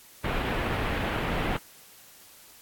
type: low-pass noise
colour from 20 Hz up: pink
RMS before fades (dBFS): -29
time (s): 0.24-1.57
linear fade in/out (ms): 5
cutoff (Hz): 3000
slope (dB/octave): 24
effects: white hiss -52 dBFS RMS until 2.61 s + AAC 64 kbps